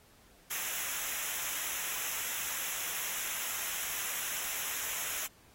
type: noise with comb filter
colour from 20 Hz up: white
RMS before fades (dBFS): -36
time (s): 0.5-5.27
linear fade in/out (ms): 10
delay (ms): 0.22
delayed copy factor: -0.75
effects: pink hiss -62 dBFS RMS until 5.54 s + AAC 48 kbps